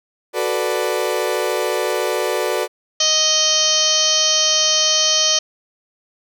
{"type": "chord", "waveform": "35% pulse", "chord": "B minor seventh", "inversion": "second", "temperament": "equal", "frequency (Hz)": [370, 440, 493.9, 587.3], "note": ["F#4", "A4", "B4", "D5"], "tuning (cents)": [0, 0, 0, 0], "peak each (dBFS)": -22, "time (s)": [0.33, 2.68], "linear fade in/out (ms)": 50}
{"type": "harmonic tone", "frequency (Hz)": 623, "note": "D#5", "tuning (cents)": 2, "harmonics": [1, 2, 3, 4, 5, 6, 7, 8, 9, 10], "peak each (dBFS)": [-25, -29, -31, -31, -19, -28, -21, -25, -19, -21], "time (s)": [3, 5.39], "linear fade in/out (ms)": 5}
{"effects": []}